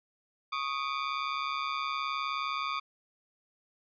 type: ring-modulated tone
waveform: sawtooth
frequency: 1174.7 Hz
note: D6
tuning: in tune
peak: -24 dBFS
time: 0.52-2.8 s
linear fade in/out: 10 ms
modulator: 69.6 Hz
effects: resampled to 11025 Hz